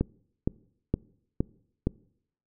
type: click train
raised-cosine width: 3 ms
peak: -11 dBFS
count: 5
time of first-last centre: 0.01-1.87 s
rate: 2.15 Hz
effects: noise-tail reverb RT60 0.7 s tail -24 dB re dry